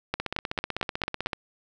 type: two click trains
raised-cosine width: 0.3 ms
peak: -13 / -10 dBFS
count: 19 / 6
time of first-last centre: 0.2-1.332 / 0.14-1.261 s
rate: 15.9 / 4.46 Hz
effects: none